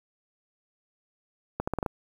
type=accelerating click train; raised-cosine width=1 ms; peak=-14 dBFS; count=6; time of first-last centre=1.6-1.862 s; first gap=75 ms; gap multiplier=0.82; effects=8-bit